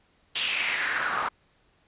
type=noise with band-pass filter sweep; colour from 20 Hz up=pink; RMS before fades=-28 dBFS; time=0.35-1.29 s; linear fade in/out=10 ms; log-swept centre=3300 to 1100 Hz; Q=3.8; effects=pink hiss -65 dBFS RMS until 1.87 s + resampled to 8000 Hz